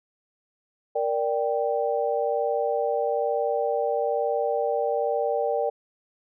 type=chord; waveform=sine; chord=G minor; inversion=first; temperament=equal; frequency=466.2 / 587.3 / 784 Hz; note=Bb4 / D5 / G5; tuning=0 / 0 / 0 cents; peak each=-26 / -26 / -28 dBFS; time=0.95-5.7 s; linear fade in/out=10 ms; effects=none